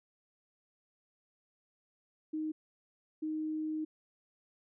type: tone bursts at uneven times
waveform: sine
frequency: 311.1 Hz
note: D#4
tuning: in tune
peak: -33 dBFS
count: 2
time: 2.33-2.52 / 3.22-3.85 s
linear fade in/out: 10 ms
effects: none